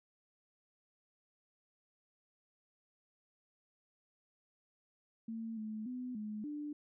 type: tone with pitch steps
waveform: sine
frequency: 225.7 / 216.4 / 250.8 / 212.4 / 295.7 Hz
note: A3 / A3 / B3 / G#3 / D4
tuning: +44 / -29 / +27 / +39 / +12 cents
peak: -39 dBFS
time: 5.28-6.73 s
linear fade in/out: 5 ms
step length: 290 ms
effects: none